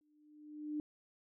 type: tone with exponential growth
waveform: sine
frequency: 300.3 Hz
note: D4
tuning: 39 cents sharp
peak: -34 dBFS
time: 0.01-0.8 s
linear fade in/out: 1 ms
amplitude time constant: 170 ms
effects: none